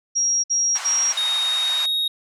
sine tone bursts, 5640 Hz, F8, 16 cents sharp, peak -17 dBFS, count 3, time 0.15-1.132 s, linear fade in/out 20 ms, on 290 ms, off 56 ms
pink band-pass noise, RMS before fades -32 dBFS, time 0.75-1.86 s, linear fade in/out 5 ms, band 820 to 8100 Hz, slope 24 dB/octave
triangle tone with pitch glide, 3729 to 3757 Hz, A#7 to A#7, 0 to +13 cents, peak -18 dBFS, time 1.17-2.08 s, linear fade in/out 5 ms, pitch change +13 cents, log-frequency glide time 1.47-1.92 s
effects none

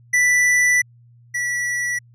square tone pair in turn, 1975.5 / 1948.3 Hz, B6 / B6, 0 / -24 cents, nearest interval unison, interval 24 cents, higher first, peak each -14 / -21 dBFS, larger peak first, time 0.13-0.82 / 1.34-1.99 s, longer first, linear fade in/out 10 ms, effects added 119 Hz sine -47 dBFS peak until 2.14 s + low-pass 10000 Hz 12 dB/octave

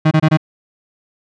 35% pulse tone bursts, 156.6 Hz, D#3, 11 cents sharp, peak -7 dBFS, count 4, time 0.05-0.373 s, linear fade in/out 10 ms, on 62 ms, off 25 ms, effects low-pass 3000 Hz 12 dB/octave

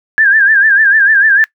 sine tone with vibrato, 1672 Hz, G#6, 11 cents sharp, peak -5 dBFS, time 0.18-1.44 s, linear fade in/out 0 ms, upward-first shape sine, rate 6.7 Hz, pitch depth 110 cents each way, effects noise-tail reverb RT60 0.1 s tail -21 dB re dry

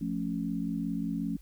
sine chord, F augmented, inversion none, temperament equal, 174.61 / 220 / 277.2 Hz, F3 / A3 / C#4, 0 / 0 / 0 cents, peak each -34 / -34 / -34 dBFS, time 0.01-1.37 s, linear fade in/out 5 ms, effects added 50 Hz sine -49 dBFS peak until 1.41 s + white hiss -65 dBFS RMS until 1.41 s

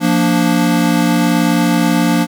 square chord, Bb major, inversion second, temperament equal, 174.61 / 233.1 / 293.7 Hz, F3 / Bb3 / D4, 0 / 0 / 0 cents, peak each -16 dBFS, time 0-2.27 s, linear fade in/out 50 ms, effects none

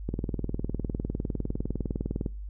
click train, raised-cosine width 3 ms, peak -17 dBFS, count 44, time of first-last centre 0.09-2.262 s, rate 19.8 Hz, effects noise-tail reverb RT60 0.3 s tail -22 dB re dry + added 50 Hz sine -35 dBFS peak until 2.49 s

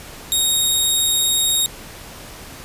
15% pulse tone, 3747 Hz, A#7, 8 cents sharp, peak -8 dBFS, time 0.32-1.66 s, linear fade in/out 0 ms, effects pink hiss -37 dBFS RMS until 2.64 s + resampled to 32000 Hz

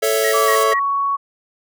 square chord, A major, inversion none, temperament equal, 440 / 554.4 / 659.3 Hz, A4 / C#5 / E5, 0 / 0 / 0 cents, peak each -19 / -22 / -23 dBFS, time 0.02-0.74 s, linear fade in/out 10 ms
pink high-pass noise, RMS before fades -27 dBFS, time 0.03-0.64 s, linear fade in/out 10 ms, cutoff 5700 Hz, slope 12 dB/octave
sine tone bursts, 1905 Hz, A#6, 37 cents sharp, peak -20 dBFS, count 3, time 0.24-0.794 s, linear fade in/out 5 ms, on 78 ms, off 160 ms
sine tone with pitch glide, 1156 to 1116 Hz, D6 to C#6, -28 to +11 cents, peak -16 dBFS, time 0.33-1.17 s, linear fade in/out 20 ms, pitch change -61 cents, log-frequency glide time 0.43-0.51 s
effects none

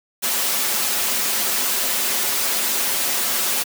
white noise with comb filter, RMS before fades -21 dBFS, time 0.22-3.64 s, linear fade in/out 20 ms, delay 6.5 ms, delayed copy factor -0.65, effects high-pass 200 Hz 12 dB/octave

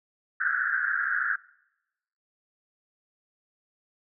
pink band-pass noise, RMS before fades -27 dBFS, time 0.4-1.36 s, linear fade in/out 10 ms, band 1400 to 1700 Hz, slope 96 dB/octave, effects noise-tail reverb RT60 0.9 s tail -23 dB re dry

